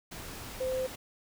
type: tone in noise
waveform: sine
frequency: 517 Hz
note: C5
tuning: 21 cents flat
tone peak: -29 dBFS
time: 0.6-0.87 s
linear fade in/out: 10 ms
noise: pink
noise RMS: -43 dBFS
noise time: 0.11-0.96 s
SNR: +11 dB
effects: none